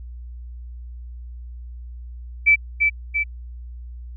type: tone with echo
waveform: sine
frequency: 2316 Hz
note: D7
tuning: 25 cents flat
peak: -10 dBFS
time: 2.46-2.56 s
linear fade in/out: 20 ms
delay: 340 ms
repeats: 2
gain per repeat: -4 dB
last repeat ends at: 3.24 s
effects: added 60 Hz sine -33 dBFS peak until 4.16 s